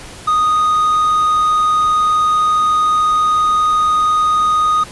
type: tone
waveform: triangle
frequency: 1241 Hz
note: D#6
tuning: 5 cents flat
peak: -9 dBFS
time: 0.27-4.84 s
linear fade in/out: 10 ms
effects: pink hiss -34 dBFS RMS until 4.91 s + resampled to 24000 Hz